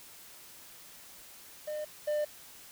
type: tone pair in turn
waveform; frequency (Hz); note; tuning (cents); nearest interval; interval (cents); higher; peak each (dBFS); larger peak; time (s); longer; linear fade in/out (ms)
triangle; 606 / 598; D#5 / D5; -46 / +31; unison; 23; first; -32 / -26; second; 1.67-1.85 / 2.07-2.25; neither; 10
effects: white hiss -52 dBFS RMS until 2.71 s